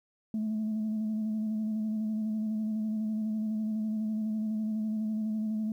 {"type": "tone with vibrato", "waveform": "sine", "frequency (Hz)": 216.7, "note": "A3", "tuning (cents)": -26, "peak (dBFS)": -27, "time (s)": [0.34, 5.72], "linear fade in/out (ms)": 2, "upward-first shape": "square", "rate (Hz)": 12, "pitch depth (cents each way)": 22, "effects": ["tanh soft clip ceiling -26 dBFS", "11-bit"]}